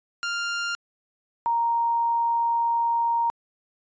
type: tone pair in turn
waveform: sawtooth / sine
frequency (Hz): 1396.9 / 932.3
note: F6 / A#5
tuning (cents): 0 / 0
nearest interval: perfect fifth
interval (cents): 700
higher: first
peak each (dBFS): -22 / -20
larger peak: second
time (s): 0.23-0.75 / 1.46-3.3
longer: second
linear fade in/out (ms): 0
effects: resampled to 16000 Hz